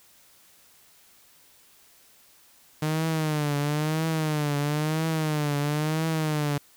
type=tone with vibrato; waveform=sawtooth; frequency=152.5 Hz; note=D#3; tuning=34 cents flat; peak=-20 dBFS; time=2.82-6.58 s; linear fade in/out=5 ms; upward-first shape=triangle; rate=1 Hz; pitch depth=110 cents each way; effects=white hiss -57 dBFS RMS until 6.76 s